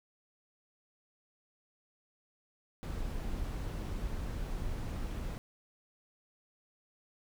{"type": "noise", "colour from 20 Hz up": "brown", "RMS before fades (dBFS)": -37, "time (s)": [2.83, 5.38], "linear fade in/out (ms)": 0, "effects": []}